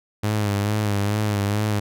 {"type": "tone with vibrato", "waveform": "sawtooth", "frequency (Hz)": 103.6, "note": "G#2", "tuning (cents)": -4, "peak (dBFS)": -16, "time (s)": [0.23, 1.8], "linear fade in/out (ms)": 10, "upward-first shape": "sine", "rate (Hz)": 2.3, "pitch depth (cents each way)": 55, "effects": []}